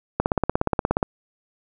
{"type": "click train", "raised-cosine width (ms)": 1, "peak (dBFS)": -5, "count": 15, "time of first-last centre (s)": [0.2, 1.028], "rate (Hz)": 16.9, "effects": []}